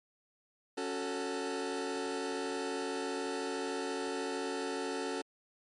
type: chord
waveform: sawtooth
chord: F# minor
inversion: second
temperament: just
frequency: 277.5 / 370 / 444 Hz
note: C#4 / F#4 / A4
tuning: +2 / 0 / +16 cents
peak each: -35 / -35 / -34 dBFS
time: 0.77-5.22 s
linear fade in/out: 10 ms
effects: low-pass 10000 Hz 12 dB/octave + MP3 48 kbps